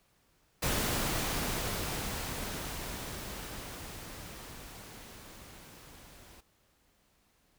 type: noise with level ramp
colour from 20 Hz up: pink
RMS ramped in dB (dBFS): -30 to -55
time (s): 0.62-6.41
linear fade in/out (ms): 10
effects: pink hiss -70 dBFS RMS until 7.58 s